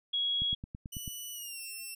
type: tone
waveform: sine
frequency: 3322 Hz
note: G#7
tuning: in tune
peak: -28 dBFS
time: 0.13-0.55 s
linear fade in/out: 10 ms
type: click train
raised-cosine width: 5 ms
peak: -28 dBFS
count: 7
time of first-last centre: 0.42-1.078 s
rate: 9.12 Hz
type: tone with pitch glide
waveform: 10% pulse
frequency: 2960 to 2699 Hz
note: F#7 to E7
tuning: 0 to +40 cents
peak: -32 dBFS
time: 0.92-1.95 s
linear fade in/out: 10 ms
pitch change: -160 cents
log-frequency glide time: 1.33-1.61 s
effects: none